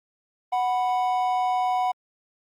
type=tone pair together; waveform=triangle; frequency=740 / 987.8 Hz; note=F#5 / B5; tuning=0 / 0 cents; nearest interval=perfect fourth; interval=500 cents; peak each=-20 / -26 dBFS; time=0.52-1.92 s; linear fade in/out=10 ms; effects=Opus 32 kbps